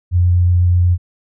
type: tone with vibrato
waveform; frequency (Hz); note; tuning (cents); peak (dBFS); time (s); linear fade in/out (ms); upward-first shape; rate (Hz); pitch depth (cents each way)
sine; 88.6; F2; +25; -9; 0.11-0.98; 50; sine; 8.1; 9
effects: none